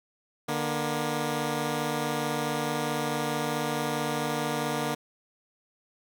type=tone pair together; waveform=10% pulse; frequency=150.2 / 237.6 Hz; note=D3 / A#3; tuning=+39 / +33 cents; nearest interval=minor sixth; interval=794 cents; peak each=-22 dBFS; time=0.48-4.95 s; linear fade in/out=10 ms; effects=none